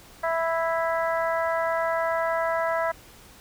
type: harmonic tone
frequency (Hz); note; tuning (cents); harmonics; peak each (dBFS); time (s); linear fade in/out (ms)
329.7; E4; 0; 2 / 3 / 4 / 5 / 6; -25 / -29 / -31 / -33 / -35; 0.23-2.92; 10
effects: pink hiss -50 dBFS RMS until 3.4 s